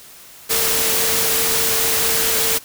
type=tone in noise; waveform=sine; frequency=451.2 Hz; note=A4; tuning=44 cents sharp; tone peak=-27 dBFS; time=0.49-2.59 s; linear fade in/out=20 ms; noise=white; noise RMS=-18 dBFS; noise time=0.49-2.59 s; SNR=-12 dB; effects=white hiss -42 dBFS RMS until 2.64 s